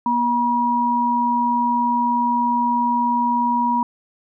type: tone pair together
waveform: sine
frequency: 240.2 / 960.8 Hz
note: B3 / B5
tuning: -48 / -48 cents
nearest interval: 2 octaves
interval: 2400 cents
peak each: -22 / -17 dBFS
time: 0.06-3.83 s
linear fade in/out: 2 ms
effects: none